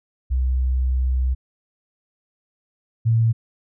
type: tone pair in turn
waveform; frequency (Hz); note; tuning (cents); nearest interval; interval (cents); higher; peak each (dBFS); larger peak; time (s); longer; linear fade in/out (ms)
sine; 63.9 / 113.86; C2 / A#2; -40 / -40; minor seventh; 1000; second; -17 / -14; second; 0.3-1.35 / 3.05-3.33; first; 20
effects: none